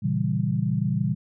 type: chord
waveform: sine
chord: A# diminished seventh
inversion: none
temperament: equal with one note detuned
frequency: 117.49 / 138.59 / 164.81 / 196 Hz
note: A#2 / C#3 / E3 / G3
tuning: +14 / 0 / 0 / 0 cents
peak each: -27 dBFS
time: 0.02-1.15 s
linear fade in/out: 20 ms
effects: none